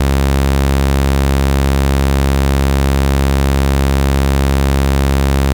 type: tone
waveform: sawtooth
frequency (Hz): 68.4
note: C#2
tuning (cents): -23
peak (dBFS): -6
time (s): 0-5.53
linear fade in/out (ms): 5
effects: 7-bit